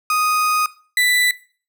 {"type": "tone pair in turn", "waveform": "35% pulse", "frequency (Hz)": [1244.5, 1983], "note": ["D#6", "B6"], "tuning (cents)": [0, 7], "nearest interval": "minor sixth", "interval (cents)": 807, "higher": "second", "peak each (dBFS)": [-14, -12], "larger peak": "second", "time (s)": [[0.1, 0.66], [0.97, 1.31]], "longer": "first", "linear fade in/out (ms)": 2, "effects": ["noise-tail reverb RT60 0.4 s tail -18 dB re dry"]}